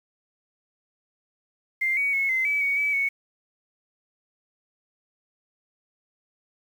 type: tone with pitch steps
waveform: sine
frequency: 2097 / 2250 / 2188 / 2065 / 2293 / 2239 / 2293 / 2218 Hz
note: C7 / C#7 / C#7 / C7 / D7 / C#7 / D7 / C#7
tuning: +3 / +25 / -23 / -23 / -42 / +17 / -42 / 0 cents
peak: -21 dBFS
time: 1.81-3.09 s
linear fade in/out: 10 ms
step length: 160 ms
effects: 8-bit